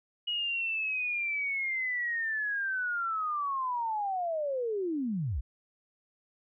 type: linear sweep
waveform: sine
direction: down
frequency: 2908 to 49 Hz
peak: -29 dBFS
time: 0.27-5.41 s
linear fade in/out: 10 ms
effects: none